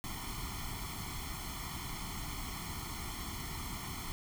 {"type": "noise with comb filter", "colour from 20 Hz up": "pink", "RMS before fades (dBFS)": -41, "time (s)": [0.04, 4.12], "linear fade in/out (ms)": 0, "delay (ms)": 0.93, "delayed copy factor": 0.95, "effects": []}